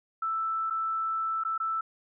sine tone with dropouts, 1322 Hz, E6, 5 cents sharp, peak -27 dBFS, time 0.22-1.81 s, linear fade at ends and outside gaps 5 ms, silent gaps 0.7-0.706 / 1.437-1.449 / 1.579-1.6 s, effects none

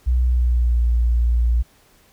sine tone with pitch glide, 61.9 to 58.87 Hz, B1 to A#1, +5 to +18 cents, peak -14 dBFS, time 0.06-1.63 s, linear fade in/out 20 ms, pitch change -87 cents, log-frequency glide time 0.23-0.81 s, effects pink hiss -55 dBFS RMS until 2.12 s

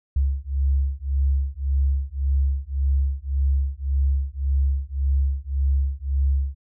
sine beating tone pair, 67.7 / 69.5 Hz, C#2 / C#2, -40 / +5 cents, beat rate 1.8 Hz, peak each -22 dBFS, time 0.16-6.55 s, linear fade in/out 5 ms, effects none

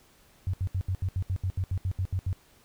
sine tone bursts, 93.1 Hz, F#2, 11 cents sharp, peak -25 dBFS, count 14, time 0.47-2.329 s, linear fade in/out 0 ms, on 65 ms, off 73 ms, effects pink hiss -60 dBFS RMS until 2.64 s

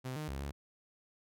sawtooth tone with pitch steps, 128.9 / 153 / 67.9 / 70.5 Hz, C3 / D#3 / C#2 / C#2, -26 / -29 / -35 / +30 cents, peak -34 dBFS, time 0.04-0.52 s, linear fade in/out 20 ms, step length 120 ms, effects none

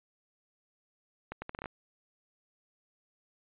accelerating click train, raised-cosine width 0.5 ms, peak -23 dBFS, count 8, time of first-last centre 1.32-1.658 s, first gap 100 ms, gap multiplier 0.74, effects resampled to 8000 Hz

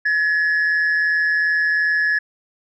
sine tone pair together, 1702 / 1864.7 Hz, G#6 / A#6, +42 / 0 cents, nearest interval major second, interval 158 cents, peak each -14 / -23 dBFS, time 0.05-2.19 s, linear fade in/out 10 ms, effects tanh soft clip ceiling -13 dBFS

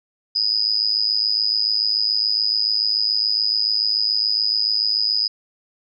sine tone with amplitude modulation, 4978 Hz, D#8, in tune, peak -13 dBFS, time 0.35-5.28 s, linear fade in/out 10 ms, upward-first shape sine, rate 107 Hz, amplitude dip 90%, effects none

